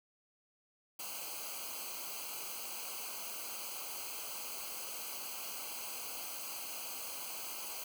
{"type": "noise with comb filter", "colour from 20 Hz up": "white", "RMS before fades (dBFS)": -43, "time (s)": [0.99, 7.84], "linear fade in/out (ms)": 5, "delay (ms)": 0.55, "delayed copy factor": -1, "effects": []}